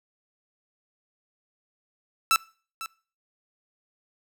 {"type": "tone with echo", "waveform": "sawtooth", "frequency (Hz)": 1323, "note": "E6", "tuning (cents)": 6, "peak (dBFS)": -14, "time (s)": [2.31, 2.36], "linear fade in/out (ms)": 0, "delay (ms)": 500, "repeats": 1, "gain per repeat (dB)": -15, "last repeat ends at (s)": 2.86, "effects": ["noise-tail reverb RT60 0.4 s tail -22 dB re dry"]}